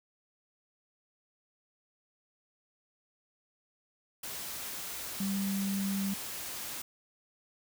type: tone in noise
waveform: sine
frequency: 196.4 Hz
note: G3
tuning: 4 cents sharp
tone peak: -30 dBFS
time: 5.2-6.14 s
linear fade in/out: 5 ms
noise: white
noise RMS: -40 dBFS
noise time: 4.23-6.82 s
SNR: +7 dB
effects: none